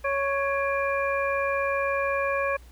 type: harmonic tone with a mistuned harmonic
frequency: 554.4 Hz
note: C#5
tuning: in tune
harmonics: 1 / 2 / 3 / 4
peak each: -26 / -29 / -31 / -32 dBFS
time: 0.04-2.57 s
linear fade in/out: 10 ms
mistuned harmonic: 4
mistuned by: +130 cents
effects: added 60 Hz sine -47 dBFS peak until 2.71 s + pink hiss -57 dBFS RMS until 2.71 s